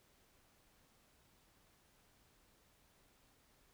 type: silence
effects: pink hiss -71 dBFS RMS until 3.73 s